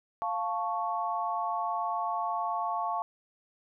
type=chord; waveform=sine; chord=F augmented; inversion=none; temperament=equal; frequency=698.5 / 880 / 1108.7 Hz; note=F5 / A5 / C#6; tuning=0 / 0 / 0 cents; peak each=-33 dBFS; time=0.22-3.02 s; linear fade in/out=0 ms; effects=none